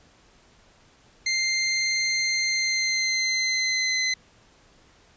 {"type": "tone with pitch glide", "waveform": "20% pulse", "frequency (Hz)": [2093, 2043], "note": ["C7", "C7"], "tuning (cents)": [0, -42], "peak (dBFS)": -17, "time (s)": [1.26, 4.14], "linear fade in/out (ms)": 5, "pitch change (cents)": -42, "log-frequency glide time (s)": [2.47, 4], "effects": ["pink hiss -57 dBFS RMS until 5.16 s", "resampled to 16000 Hz"]}